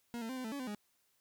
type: tone with pitch steps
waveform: 40% pulse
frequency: 236.9 / 225.3 / 259.8 / 255.6 / 220.6 / 282.4 / 255.5 / 207.7 Hz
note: A#3 / A3 / C4 / C4 / A3 / C#4 / C4 / G#3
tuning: +28 / +41 / -12 / -40 / +5 / +32 / -41 / 0 cents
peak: -38 dBFS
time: 0.14-0.748 s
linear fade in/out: 0 ms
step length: 76 ms
effects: white hiss -75 dBFS RMS until 1.2 s